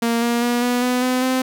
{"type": "tone with pitch steps", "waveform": "sawtooth", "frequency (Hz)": [232.6, 236.7, 240.8, 245, 249.3, 253.7, 258.1], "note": ["A#3", "A#3", "B3", "B3", "B3", "B3", "C4"], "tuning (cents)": [-4, 27, -44, -14, 16, 47, -23], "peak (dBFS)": -13, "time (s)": [0.02, 1.42], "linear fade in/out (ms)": 5, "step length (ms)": 200, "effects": []}